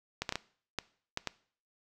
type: clicks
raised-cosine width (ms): 0.2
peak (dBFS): -15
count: 7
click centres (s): 0.22 / 0.292 / 0.324 / 0.356 / 0.787 / 1.174 / 1.273
effects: noise-tail reverb RT60 0.5 s tail -20 dB re dry